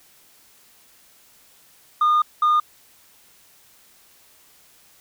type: tone bursts at uneven times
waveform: sine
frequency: 1219 Hz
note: D#6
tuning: 36 cents flat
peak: -12 dBFS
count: 2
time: 2.01-2.22 / 2.42-2.6 s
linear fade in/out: 5 ms
effects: tanh soft clip ceiling -13 dBFS + white hiss -54 dBFS RMS until 5 s